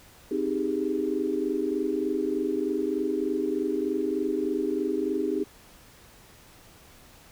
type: chord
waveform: sine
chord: Ab major seventh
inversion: first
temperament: equal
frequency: 261.6 / 311.1 / 392 / 415.3 Hz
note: C4 / Eb4 / G4 / Ab4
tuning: 0 / 0 / 0 / 0 cents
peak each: -32 / -29 / -29 / -32 dBFS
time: 0.31-5.44 s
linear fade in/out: 5 ms
effects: pink hiss -53 dBFS RMS until 7.31 s